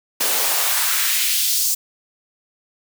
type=noise with high-pass filter sweep; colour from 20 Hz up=white; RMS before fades=-19 dBFS; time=0.2-1.75 s; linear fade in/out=10 ms; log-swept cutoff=310 to 6400 Hz; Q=1.3; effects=none